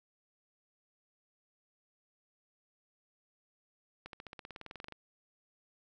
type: accelerating click train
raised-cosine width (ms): 0.3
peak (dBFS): -29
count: 17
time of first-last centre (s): 4.06-4.923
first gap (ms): 72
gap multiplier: 0.96
effects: none